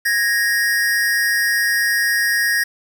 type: tone pair together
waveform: square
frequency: 1661.3 / 1864.7 Hz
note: G#6 / A#6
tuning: 0 / 0 cents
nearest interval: major second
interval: 200 cents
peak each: -20 / -18 dBFS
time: 0.05-2.64 s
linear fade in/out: 10 ms
effects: 7-bit